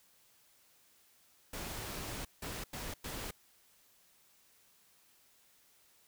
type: noise bursts at uneven times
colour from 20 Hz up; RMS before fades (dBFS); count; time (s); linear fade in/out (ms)
pink; -42; 4; 1.53-2.25 / 2.42-2.64 / 2.73-2.94 / 3.04-3.31; 5
effects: white hiss -67 dBFS RMS until 6.07 s